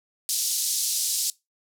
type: band-pass noise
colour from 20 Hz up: pink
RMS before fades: -26 dBFS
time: 0.29-1.3 s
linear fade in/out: 0 ms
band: 4600 to 13000 Hz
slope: 24 dB/octave
effects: noise-tail reverb RT60 0.2 s tail -21 dB re dry